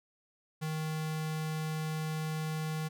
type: tone with notch filter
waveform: square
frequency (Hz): 156.6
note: D#3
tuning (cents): +11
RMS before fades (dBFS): -35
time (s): 0.61-2.89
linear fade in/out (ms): 20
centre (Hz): 320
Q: 0.92
effects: none